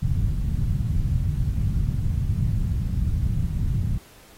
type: low-pass noise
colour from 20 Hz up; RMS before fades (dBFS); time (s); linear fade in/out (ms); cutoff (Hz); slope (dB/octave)
white; -23; 0.02-3.98; 5; 140; 24
effects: pink hiss -51 dBFS RMS until 4.37 s + AAC 48 kbps